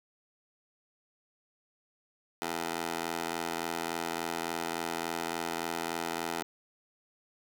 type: tone with high-pass filter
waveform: 15% pulse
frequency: 83.5 Hz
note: E2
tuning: 23 cents sharp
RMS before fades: -35 dBFS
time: 2.42-6.43 s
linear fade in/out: 0 ms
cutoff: 490 Hz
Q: 1
effects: none